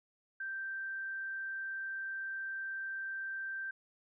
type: tone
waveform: sine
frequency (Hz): 1567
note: G6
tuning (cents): -1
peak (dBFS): -37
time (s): 0.4-3.71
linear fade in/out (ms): 5
effects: none

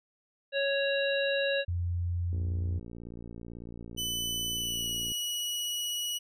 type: harmonic tone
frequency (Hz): 554.4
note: C#5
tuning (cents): 0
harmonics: 1 / 3 / 5 / 7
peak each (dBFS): -28 / -33 / -35 / -36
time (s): 0.52-1.65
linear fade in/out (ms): 50
type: tone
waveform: sine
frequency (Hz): 87.3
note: F2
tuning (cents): 0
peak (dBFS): -28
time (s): 1.68-2.79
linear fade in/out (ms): 5
type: click train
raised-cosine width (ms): 3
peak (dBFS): -31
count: 163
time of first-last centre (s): 2.33-5.118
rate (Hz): 58.1
type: tone with pitch glide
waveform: sawtooth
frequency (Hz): 3000 to 2921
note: F#7 to F#7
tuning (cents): +23 to -23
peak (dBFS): -28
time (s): 3.97-6.19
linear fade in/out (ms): 20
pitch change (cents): -46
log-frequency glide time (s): 4.55-4.91
effects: none

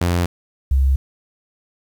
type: tone pair in turn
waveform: sawtooth / sine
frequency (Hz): 87.31 / 67.11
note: F2 / C2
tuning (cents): 0 / +45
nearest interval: perfect fourth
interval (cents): 455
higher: first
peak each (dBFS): -12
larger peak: neither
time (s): 0.01-0.26 / 0.71-0.96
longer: neither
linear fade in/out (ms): 5
effects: 8-bit

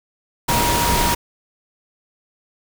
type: tone in noise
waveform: sine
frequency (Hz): 950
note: A#5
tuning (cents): +33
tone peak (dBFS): -20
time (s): 0.48-1.15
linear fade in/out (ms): 10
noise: pink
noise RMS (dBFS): -19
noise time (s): 0.48-1.15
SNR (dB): -4
effects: none

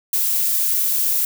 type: noise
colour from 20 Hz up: violet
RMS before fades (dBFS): -19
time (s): 0.13-1.25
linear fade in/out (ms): 2
effects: none

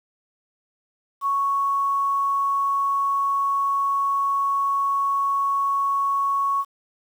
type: tone with quantisation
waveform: sine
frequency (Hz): 1109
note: C#6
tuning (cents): 0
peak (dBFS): -19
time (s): 1.21-6.65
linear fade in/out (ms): 50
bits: 8
effects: none

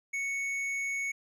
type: tone with hard clipping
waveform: triangle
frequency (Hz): 2217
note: C#7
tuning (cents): 0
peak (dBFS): -32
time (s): 0.13-1.12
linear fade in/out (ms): 10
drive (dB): 10
effects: none

